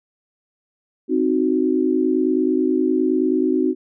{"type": "chord", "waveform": "sine", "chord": "C diminished", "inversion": "none", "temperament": "equal", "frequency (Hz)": [261.6, 311.1, 370], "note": ["C4", "Eb4", "Gb4"], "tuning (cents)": [0, 0, 0], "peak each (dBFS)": -20, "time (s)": [1.08, 3.75], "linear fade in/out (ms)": 50, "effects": []}